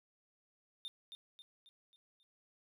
triangle tone with echo, 3621 Hz, A7, 49 cents sharp, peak -40 dBFS, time 0.85-0.88 s, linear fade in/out 0 ms, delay 270 ms, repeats 5, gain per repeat -6 dB, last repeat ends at 2.23 s, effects none

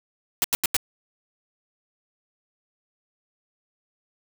white noise bursts, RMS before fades -21 dBFS, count 4, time 0.42-0.766 s, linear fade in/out 0 ms, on 22 ms, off 86 ms, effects none

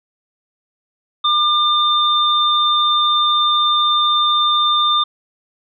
sine tone pair together, 1200 / 3596 Hz, D6 / A7, +37 / +37 cents, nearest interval octave + perfect fifth, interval 1900 cents, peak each -15 dBFS, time 1.24-5.04 s, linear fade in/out 10 ms, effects none

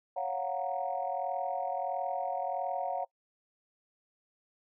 sine chord, Gb major seventh, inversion second, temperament equal, 554.4 / 698.5 / 740 / 932.3 Hz, Db5 / F5 / Gb5 / Bb5, 0 / 0 / 0 / 0 cents, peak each -37 / -36 / -34 / -40 dBFS, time 0.16-3.05 s, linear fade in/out 10 ms, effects noise-tail reverb RT60 0.1 s tail -23 dB re dry + tanh soft clip ceiling -21 dBFS

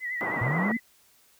sine tone with vibrato, 1971 Hz, B6, 4 cents flat, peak -29 dBFS, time 0-0.8 s, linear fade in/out 50 ms, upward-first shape sine, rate 9.5 Hz, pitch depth 65 cents each way
white band-pass noise, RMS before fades -32 dBFS, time 0.21-0.72 s, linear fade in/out 0 ms, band 140 to 1200 Hz, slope 24 dB/octave
sine linear sweep, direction up, 109.9 to 240.3 Hz, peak -25 dBFS, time 0.41-0.77 s, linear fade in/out 5 ms
effects white hiss -61 dBFS RMS until 1.39 s

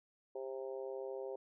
harmonic tone, 132.6 Hz, C3, 23 cents sharp, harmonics 3 / 4 / 5 / 6 / 7, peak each -43 / -44 / -52 / -56 / -58 dBFS, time 0.35-1.36 s, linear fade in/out 5 ms, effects none

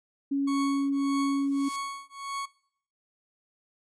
sine tone, 278 Hz, C#4, 5 cents sharp, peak -24 dBFS, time 0.31-1.69 s, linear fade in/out 10 ms
40% pulse tone with tremolo, 1108.7 Hz, C#6, in tune, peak -29 dBFS, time 0.47-2.46 s, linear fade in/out 10 ms, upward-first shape triangle, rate 1.7 Hz, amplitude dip 100%
violet noise with exponential growth, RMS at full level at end -34 dBFS, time 1.2-1.76 s, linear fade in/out 0 ms, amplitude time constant 120 ms
effects noise-tail reverb RT60 0.6 s tail -21 dB re dry + resampled to 22050 Hz

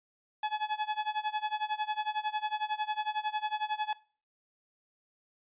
40% pulse tone with tremolo, 852 Hz, G#5, 44 cents sharp, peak -27 dBFS, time 0.43-3.93 s, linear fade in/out 2 ms, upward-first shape sine, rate 11 Hz, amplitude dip 90%, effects noise-tail reverb RT60 0.4 s tail -20 dB re dry + resampled to 8000 Hz

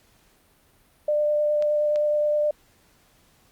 sine tone with vibrato, 597 Hz, D5, 28 cents sharp, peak -19 dBFS, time 1.08-2.51 s, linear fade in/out 5 ms, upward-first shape sine, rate 9.6 Hz, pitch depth 9 cents each way
clicks, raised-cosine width 0.2 ms, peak -22 dBFS, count 2, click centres 1.624 / 1.959 s
effects pink hiss -60 dBFS RMS until 3.51 s + Opus 48 kbps

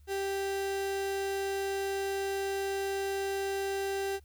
35% pulse tone, 392 Hz, G4, in tune, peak -29 dBFS, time 0.07-4.2 s, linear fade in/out 50 ms, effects added 73 Hz sine -54 dBFS peak until 4.24 s + white hiss -72 dBFS RMS until 4.24 s

